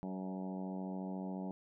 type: harmonic tone with a mistuned harmonic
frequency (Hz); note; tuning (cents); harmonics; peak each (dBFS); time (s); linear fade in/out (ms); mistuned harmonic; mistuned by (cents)
94.1; F#2; +30; 2 / 3 / 4 / 5 / 6 / 7 / 8 / 9 / 10; -40 / -46 / -51 / -54 / -53 / -52 / -55 / -53 / -60; 0.03-1.51; 0; 6; +16
effects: none